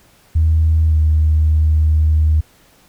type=tone with pitch glide; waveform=sine; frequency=79.6 to 77.6 Hz; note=D#2 to D#2; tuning=+40 to -4 cents; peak=-9 dBFS; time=0.35-2.41 s; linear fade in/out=10 ms; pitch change=-44 cents; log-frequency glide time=0.87-0.96 s; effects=tanh soft clip ceiling -5 dBFS + pink hiss -51 dBFS RMS until 2.88 s